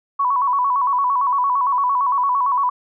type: tone with vibrato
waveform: sine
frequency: 1052 Hz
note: C6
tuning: 9 cents sharp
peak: -15 dBFS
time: 0.19-2.7 s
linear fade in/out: 10 ms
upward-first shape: square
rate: 8.8 Hz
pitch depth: 100 cents each way
effects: none